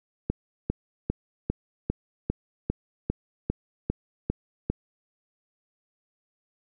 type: click train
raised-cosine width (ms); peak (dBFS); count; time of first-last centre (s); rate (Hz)
3; -12; 12; 0.3-4.7; 2.5
effects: none